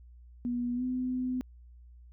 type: tone with pitch glide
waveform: sine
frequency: 242.8 to 253.5 Hz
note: B3 to B3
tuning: -29 to +45 cents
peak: -29 dBFS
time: 0.45-1.41 s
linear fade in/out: 0 ms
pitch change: +74 cents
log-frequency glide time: 0.75-0.83 s
effects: added 60 Hz sine -50 dBFS peak until 2.12 s